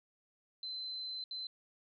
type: tone bursts at uneven times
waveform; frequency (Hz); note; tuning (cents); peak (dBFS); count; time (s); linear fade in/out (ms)
sine; 4063; B7; +48; -39; 2; 0.63-1.24 / 1.31-1.47; 2
effects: none